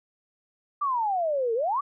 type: exponential two-way sweep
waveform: sine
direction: down then up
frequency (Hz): 1196 to 440 to 1196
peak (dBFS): -23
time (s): 0.81-1.81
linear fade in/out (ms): 10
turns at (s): 1.54
effects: none